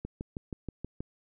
click train, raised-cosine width 3 ms, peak -23 dBFS, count 7, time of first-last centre 0.05-1.005 s, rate 6.28 Hz, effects none

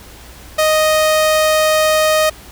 sawtooth tone, 622.3 Hz, D#5, in tune, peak -7 dBFS, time 0.58-2.3 s, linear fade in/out 10 ms, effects added 60 Hz sine -40 dBFS peak until 2.51 s + pink hiss -39 dBFS RMS until 2.51 s

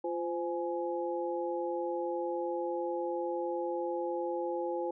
sine tone cluster, 346.8 / 516 / 839 Hz, F4 / C5 / G#5, -12 / -24 / +17 cents, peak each -35 / -35 / -38 dBFS, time 0.04-4.91 s, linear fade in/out 5 ms, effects none

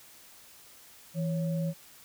sine tone pair together, 164.81 / 554.4 Hz, E3 / C#5, 0 / 0 cents, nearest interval octave + major sixth, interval 2100 cents, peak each -28 / -37 dBFS, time 1.14-1.74 s, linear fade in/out 50 ms, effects white hiss -54 dBFS RMS until 2.04 s

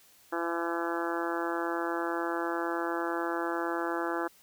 harmonic tone, 169 Hz, E3, 43 cents sharp, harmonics 2 / 3 / 4 / 5 / 6 / 7 / 8 / 9 / 10, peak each -33 / -38 / -39 / -38 / -40 / -40 / -39 / -40 / -42 dBFS, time 0.32-4.28 s, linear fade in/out 10 ms, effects white hiss -60 dBFS RMS until 4.42 s

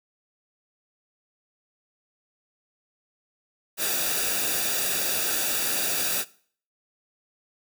white noise with comb filter, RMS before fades -26 dBFS, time 3.77-6.25 s, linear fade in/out 50 ms, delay 0.95 ms, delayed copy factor -0.65, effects noise-tail reverb RT60 0.5 s tail -20 dB re dry

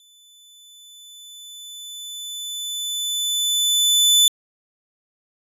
sawtooth tone with exponential growth, 3500 Hz, A7, 10 cents flat, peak -8 dBFS, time 0-4.28 s, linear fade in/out 1 ms, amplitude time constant 930 ms, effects resampled to 32000 Hz

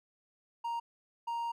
triangle tone pair in turn, 934 / 934 Hz, A#5 / A#5, +3 / +3 cents, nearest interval unison, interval 0 cents, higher neither, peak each -31 / -31 dBFS, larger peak neither, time 0.64-0.8 / 1.27-1.52 s, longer second, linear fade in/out 10 ms, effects none

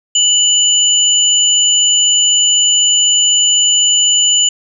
sine tone pair together, 2960 / 7016 Hz, F#7 / A8, 0 / -6 cents, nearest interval octave + minor third, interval 1494 cents, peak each -11 dBFS, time 0.15-4.49 s, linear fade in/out 5 ms, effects none

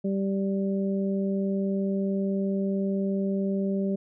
harmonic tone, 195.4 Hz, G3, 5 cents flat, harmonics 1 / 2 / 3, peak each -25 / -31 / -35 dBFS, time 0.04-3.96 s, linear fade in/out 10 ms, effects none

